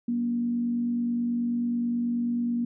sine tone with frequency modulation, 238 Hz, A#3, 36 cents sharp, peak -24 dBFS, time 0.08-2.65 s, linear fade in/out 5 ms, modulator 49.3 Hz, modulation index 0.27, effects none

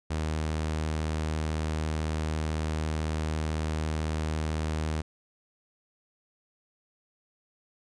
sawtooth tone, 78 Hz, D#2, 5 cents sharp, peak -24 dBFS, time 0.1-5.02 s, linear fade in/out 10 ms, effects resampled to 22050 Hz

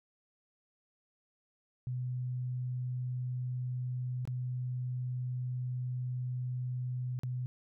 sine tone with dropouts, 125.5 Hz, B2, 28 cents sharp, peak -33 dBFS, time 1.87-7.46 s, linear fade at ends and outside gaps 0 ms, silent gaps 4.253-4.275 / 7.19-7.234 s, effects none

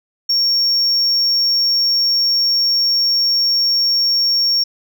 sine tone, 5520 Hz, F8, 21 cents flat, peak -10 dBFS, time 0.29-4.64 s, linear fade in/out 10 ms, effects tanh soft clip ceiling -11 dBFS

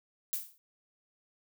violet noise with exponential decay, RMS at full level -30 dBFS, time 0.33-0.58 s, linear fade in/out 0 ms, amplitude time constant 53 ms, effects none

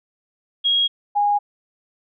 sine tone pair in turn, 3286 / 821.5 Hz, G#7 / G#5, -19 / -19 cents, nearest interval 2 octaves, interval 2400 cents, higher first, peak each -15 dBFS, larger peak neither, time 0.64-0.88 / 1.15-1.39 s, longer neither, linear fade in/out 20 ms, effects none

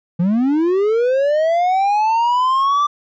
triangle linear sweep, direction up, 164.81 to 1181 Hz, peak -11 dBFS, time 0.19-2.87 s, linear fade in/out 10 ms, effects resampled to 16000 Hz

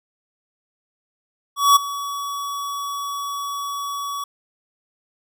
square tone with ADSR envelope, 1132 Hz, C#6, 36 cents sharp, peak -9 dBFS, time 1.56-4.24 s, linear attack 200 ms, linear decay 13 ms, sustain -17 dB, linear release 4 ms, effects none

